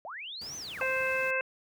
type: linear two-way sweep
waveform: sine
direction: up then down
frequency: 565 to 6272 to 565 Hz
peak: -38 dBFS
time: 0.05-0.83 s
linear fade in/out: 0 ms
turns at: 0.57 s
type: noise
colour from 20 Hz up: pink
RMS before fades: -49 dBFS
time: 0.41-1.31 s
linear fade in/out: 5 ms
type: harmonic tone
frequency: 523.3 Hz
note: C5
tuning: in tune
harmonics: 1 / 2 / 3 / 4 / 5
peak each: -32 / -38 / -32 / -37 / -32 dBFS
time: 0.81-1.41 s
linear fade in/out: 2 ms
effects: high-pass 80 Hz 12 dB/octave